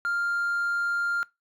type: tone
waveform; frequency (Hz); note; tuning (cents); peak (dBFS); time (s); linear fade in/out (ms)
triangle; 1398; F6; +1; -22; 0.05-1.23; 0
effects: noise-tail reverb RT60 0.2 s tail -22 dB re dry + tanh soft clip ceiling -18 dBFS